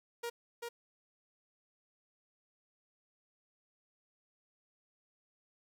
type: tone with echo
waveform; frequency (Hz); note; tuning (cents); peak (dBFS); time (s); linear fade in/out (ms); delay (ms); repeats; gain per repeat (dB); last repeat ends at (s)
sawtooth; 471.6; A#4; +20; -33; 0.23-0.3; 10; 390; 1; -3; 0.69
effects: none